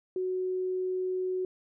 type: tone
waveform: sine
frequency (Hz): 370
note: F#4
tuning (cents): 0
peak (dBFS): -28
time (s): 0.16-1.45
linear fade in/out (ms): 2
effects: none